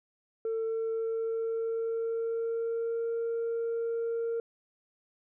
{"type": "tone with pitch glide", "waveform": "sine", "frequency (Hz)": [449.3, 461.7], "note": ["A4", "A#4"], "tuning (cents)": [36, -17], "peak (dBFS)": -27, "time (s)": [0.45, 4.4], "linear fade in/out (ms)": 2, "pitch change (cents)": 47, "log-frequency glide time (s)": [0.64, 3.09], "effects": ["tanh soft clip ceiling -27 dBFS"]}